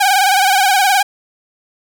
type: tone with vibrato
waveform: sawtooth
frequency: 780 Hz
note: G5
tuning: 9 cents flat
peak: -6 dBFS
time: 0-1.03 s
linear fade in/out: 10 ms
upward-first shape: sine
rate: 19 Hz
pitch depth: 88 cents each way
effects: none